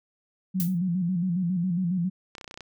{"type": "tone with vibrato", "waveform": "sine", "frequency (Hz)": 178.5, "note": "F3", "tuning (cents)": 38, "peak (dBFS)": -23, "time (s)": [0.54, 2.1], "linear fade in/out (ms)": 20, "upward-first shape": "square", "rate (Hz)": 7.3, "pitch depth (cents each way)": 79}
{"type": "noise with exponential decay", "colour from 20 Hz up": "violet", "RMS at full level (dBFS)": -27, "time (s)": [0.6, 0.78], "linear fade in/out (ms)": 0, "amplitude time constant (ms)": 38}
{"type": "clicks", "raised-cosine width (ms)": 0.2, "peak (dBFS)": -23, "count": 9, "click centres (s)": [2.352, 2.382, 2.412, 2.444, 2.478, 2.511, 2.542, 2.575, 2.607]}
{"effects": []}